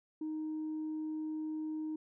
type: tone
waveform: sine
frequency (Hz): 311.1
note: D#4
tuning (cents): 0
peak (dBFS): -34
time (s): 0.21-1.96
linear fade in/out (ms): 5
effects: tanh soft clip ceiling -33 dBFS